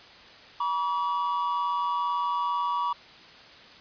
triangle tone pair together, 964.2 / 1142 Hz, B5 / D6, -42 / -49 cents, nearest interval minor third, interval 293 cents, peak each -26 dBFS, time 0.6-2.93 s, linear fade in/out 5 ms, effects white hiss -49 dBFS RMS until 3.8 s + resampled to 11025 Hz

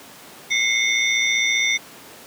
sine tone cluster, 2061 / 2176 / 3596 / 5880 Hz, C7 / C#7 / A7 / F#8, -27 / -33 / +37 / -12 cents, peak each -24 / -20 / -23 / -27 dBFS, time 0.5-1.78 s, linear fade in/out 20 ms, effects pink hiss -42 dBFS RMS until 2.26 s + high-pass 200 Hz 12 dB/octave

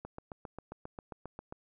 click train, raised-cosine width 1 ms, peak -28 dBFS, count 12, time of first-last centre 0.05-1.525 s, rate 7.46 Hz, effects none

